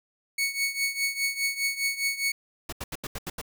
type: tone with tremolo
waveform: sawtooth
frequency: 2219 Hz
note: C#7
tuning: 1 cent sharp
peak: -19 dBFS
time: 0.38-2.32 s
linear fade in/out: 5 ms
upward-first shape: triangle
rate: 4.9 Hz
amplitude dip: 85%
type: noise bursts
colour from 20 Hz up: pink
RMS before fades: -34 dBFS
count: 7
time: 2.69-3.415 s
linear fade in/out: 5 ms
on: 35 ms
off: 80 ms
effects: none